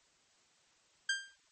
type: tone with exponential decay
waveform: sawtooth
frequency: 1590 Hz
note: G6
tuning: 24 cents sharp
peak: -24 dBFS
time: 1.09-1.36 s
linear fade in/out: 5 ms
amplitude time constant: 57 ms
effects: white hiss -69 dBFS RMS until 1.51 s + MP3 32 kbps